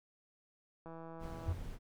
click train, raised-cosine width 1 ms, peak -36 dBFS, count 110, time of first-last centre 0.86-1.525 s, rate 164 Hz
brown noise, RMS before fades -45 dBFS, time 1.19-1.79 s, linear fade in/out 50 ms
sine tone with exponential decay, 87 Hz, F2, 6 cents flat, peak -28 dBFS, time 1.48-1.66 s, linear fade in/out 5 ms, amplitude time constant 39 ms
effects none

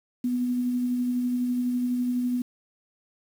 sine tone with tremolo, 246.9 Hz, B3, in tune, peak -22 dBFS, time 0.24-2.42 s, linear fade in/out 5 ms, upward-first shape sine, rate 12 Hz, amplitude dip 25%, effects 8-bit

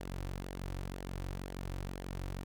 sawtooth tone with flanger, 46.25 Hz, F#1, in tune, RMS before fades -41 dBFS, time 0-2.44 s, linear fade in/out 10 ms, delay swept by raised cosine 0.77 to 4.87 ms, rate 2 Hz, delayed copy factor -0.5, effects none

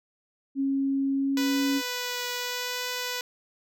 sine tone with pitch glide, 273.1 to 276.8 Hz, C#4 to C#4, -26 to -2 cents, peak -23 dBFS, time 0.55-1.82 s, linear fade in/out 50 ms, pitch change +24 cents, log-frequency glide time 1.15-1.58 s
5% pulse tone with vibrato, 493.9 Hz, B4, in tune, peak -18 dBFS, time 1.37-3.21 s, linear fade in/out 2 ms, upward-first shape triangle, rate 0.82 Hz, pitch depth 12 cents each way
effects none

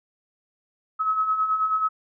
sine beating tone pair, 1277 / 1286.3 Hz, D#6 / E6, +45 / -43 cents, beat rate 9.3 Hz, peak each -29 / -21 dBFS, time 0.99-1.89 s, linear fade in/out 20 ms, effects none

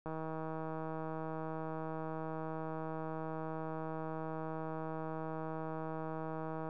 click train, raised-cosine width 1 ms, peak -28 dBFS, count 1055, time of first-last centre 0.06-6.689 s, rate 159 Hz, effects none

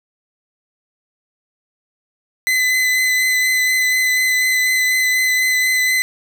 40% pulse tone with vibrato, 2022 Hz, B6, 40 cents sharp, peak -13 dBFS, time 2.47-6.02 s, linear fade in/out 0 ms, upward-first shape triangle, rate 4.1 Hz, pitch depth 14 cents each way, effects none

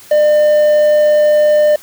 triangle tone with quantisation, 601 Hz, D5, 40 cents sharp, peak -5 dBFS, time 0.11-1.76 s, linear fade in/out 5 ms, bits 5, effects white hiss -39 dBFS RMS until 1.82 s

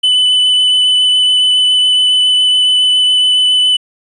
triangle tone with vibrato, 3000 Hz, F#7, 23 cents sharp, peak -6 dBFS, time 0.03-3.77 s, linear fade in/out 10 ms, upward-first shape sine, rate 7.2 Hz, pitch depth 9 cents each way, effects resampled to 24000 Hz + 8-bit

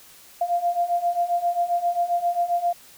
sine beating tone pair, 692 / 699.5 Hz, F5 / F5, -16 / +3 cents, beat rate 7.5 Hz, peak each -25 / -22 dBFS, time 0.41-2.73 s, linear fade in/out 5 ms, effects white hiss -49 dBFS RMS until 2.97 s

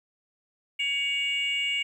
sine tone pair together, 2250 / 2837 Hz, C#7 / F7, +25 / +27 cents, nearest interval major third, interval 402 cents, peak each -26 / -26 dBFS, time 0.79-1.83 s, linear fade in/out 10 ms, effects tanh soft clip ceiling -21 dBFS + 10-bit

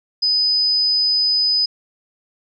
sine tone, 5000 Hz, D#8, 8 cents sharp, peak -14 dBFS, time 0.22-1.66 s, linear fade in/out 10 ms, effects none

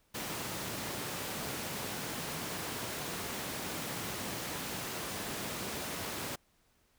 pink high-pass noise, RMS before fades -39 dBFS, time 0.14-6.36 s, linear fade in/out 10 ms, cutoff 120 Hz, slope 12 dB/octave, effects pink hiss -71 dBFS RMS until 6.98 s

